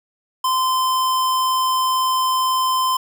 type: tone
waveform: square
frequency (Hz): 1033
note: C6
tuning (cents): -22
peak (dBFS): -17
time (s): 0.44-2.97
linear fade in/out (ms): 5
effects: none